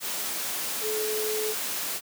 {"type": "tone in noise", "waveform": "sine", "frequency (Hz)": 430, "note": "A4", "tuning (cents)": -40, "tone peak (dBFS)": -28, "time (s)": [0.81, 1.55], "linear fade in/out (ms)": 50, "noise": "white", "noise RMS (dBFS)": -31, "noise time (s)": [0, 2.01], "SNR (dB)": 0, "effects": ["high-pass 200 Hz 12 dB/octave"]}